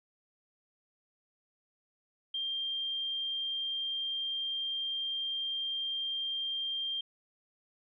sine tone, 3185 Hz, G7, 27 cents sharp, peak -32 dBFS, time 2.34-7.01 s, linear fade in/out 5 ms, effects none

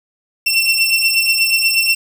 25% pulse beating tone pair, 2700 / 2708.3 Hz, E7 / E7, +41 / +46 cents, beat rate 8.3 Hz, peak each -10 / -13 dBFS, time 0.46-1.95 s, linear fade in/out 10 ms, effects none

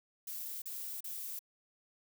violet noise bursts, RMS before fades -42 dBFS, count 3, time 0.27-1.392 s, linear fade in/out 5 ms, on 350 ms, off 36 ms, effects none

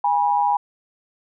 sine tone pair together, 819 / 972.7 Hz, G#5 / B5, -24 / -27 cents, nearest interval minor third, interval 297 cents, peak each -18 / -20 dBFS, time 0.04-0.57 s, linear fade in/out 5 ms, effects none

